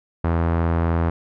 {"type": "tone with low-pass filter", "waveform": "sawtooth", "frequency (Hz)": 83.5, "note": "E2", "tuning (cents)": 23, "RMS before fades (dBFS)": -20, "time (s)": [0.24, 1.1], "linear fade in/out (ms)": 5, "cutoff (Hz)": 1300, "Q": 1.2, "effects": []}